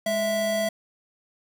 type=tone pair together; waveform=square; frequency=207.7 / 659.4 Hz; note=G#3 / E5; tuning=0 / 0 cents; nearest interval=octave + minor sixth; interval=2000 cents; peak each=-32 / -24 dBFS; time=0.06-0.69 s; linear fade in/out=5 ms; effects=none